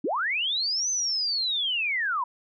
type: linear two-way sweep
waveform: sine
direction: up then down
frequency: 221.3 to 6200 to 943 Hz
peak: -24 dBFS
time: 0.04-2.24 s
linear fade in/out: 5 ms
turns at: 0.9 s
effects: none